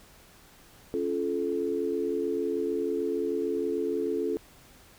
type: chord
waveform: sine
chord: Db augmented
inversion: none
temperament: just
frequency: 277.2 / 346.5 / 433.1 Hz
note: Db4 / F4 / A4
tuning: 0 / -14 / -27 cents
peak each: -33 / -31 / -29 dBFS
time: 0.94-4.37 s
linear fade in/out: 0 ms
effects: pink hiss -55 dBFS RMS until 4.98 s